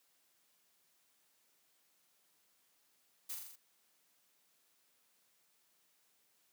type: noise with echo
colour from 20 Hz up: blue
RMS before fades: -42 dBFS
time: 3.29-3.35 s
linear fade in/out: 10 ms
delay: 42 ms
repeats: 5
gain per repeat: -3 dB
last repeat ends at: 3.56 s
effects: white hiss -74 dBFS RMS until 6.52 s + high-pass 150 Hz 12 dB/octave